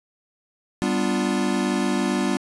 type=chord; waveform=square; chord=G dominant seventh; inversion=none; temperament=equal; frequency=196 / 246.9 / 293.7 / 349.2 Hz; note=G3 / B3 / D4 / F4; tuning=0 / 0 / 0 / 0 cents; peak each=-26 / -26 / -28 / -28 dBFS; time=0.82-2.37 s; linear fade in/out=0 ms; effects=resampled to 24000 Hz + 9-bit